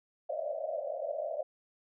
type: band-pass noise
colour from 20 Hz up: white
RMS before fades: -36 dBFS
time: 0.29-1.43 s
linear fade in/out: 5 ms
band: 550 to 660 Hz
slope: 96 dB/octave
effects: none